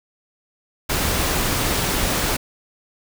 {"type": "noise", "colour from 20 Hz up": "pink", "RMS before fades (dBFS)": -21, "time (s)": [0.89, 2.37], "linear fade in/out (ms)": 10, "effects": []}